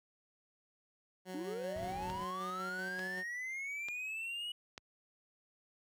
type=tone with tremolo; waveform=15% pulse; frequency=185 Hz; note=F#3; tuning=in tune; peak=-36 dBFS; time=1.25-3.24 s; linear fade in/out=50 ms; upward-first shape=square; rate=5.2 Hz; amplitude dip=25%
type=linear sweep; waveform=triangle; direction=up; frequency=277.2 to 2932 Hz; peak=-37 dBFS; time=1.34-4.52 s; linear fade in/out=5 ms
type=noise; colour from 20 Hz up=brown; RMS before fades=-45 dBFS; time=1.76-2.24 s; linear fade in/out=2 ms
type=click train; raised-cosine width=0.2 ms; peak=-28 dBFS; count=4; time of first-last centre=2.1-4.779 s; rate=1.12 Hz
effects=high-pass 60 Hz 12 dB/octave